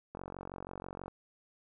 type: click train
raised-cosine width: 1 ms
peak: -28 dBFS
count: 44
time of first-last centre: 0.15-1.081 s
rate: 46.2 Hz
effects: none